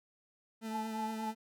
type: tone with vibrato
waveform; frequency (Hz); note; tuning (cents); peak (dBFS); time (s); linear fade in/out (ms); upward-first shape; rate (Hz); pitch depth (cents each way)
40% pulse; 221.4; A3; +11; -37; 0.61-1.35; 50; triangle; 8.5; 21
type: tone with tremolo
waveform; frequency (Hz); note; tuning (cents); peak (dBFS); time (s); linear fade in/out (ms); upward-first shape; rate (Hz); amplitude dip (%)
sine; 865; A5; -30; -34; 0.7-1.33; 50; triangle; 3.8; 90
effects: none